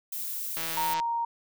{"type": "noise", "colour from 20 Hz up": "violet", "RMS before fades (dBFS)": -34, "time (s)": [0.12, 0.94], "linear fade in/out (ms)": 5}
{"type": "click train", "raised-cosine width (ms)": 0.2, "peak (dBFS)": -18, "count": 71, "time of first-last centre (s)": [0.57, 0.999], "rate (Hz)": 163}
{"type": "tone", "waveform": "sine", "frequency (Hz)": 932.3, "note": "A#5", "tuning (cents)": 0, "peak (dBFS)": -26, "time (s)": [0.77, 1.25], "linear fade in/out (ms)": 5}
{"effects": []}